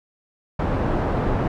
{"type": "low-pass noise", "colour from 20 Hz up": "pink", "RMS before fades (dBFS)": -22, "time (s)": [0.59, 1.48], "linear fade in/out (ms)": 5, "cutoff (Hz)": 990, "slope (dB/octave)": 12, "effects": []}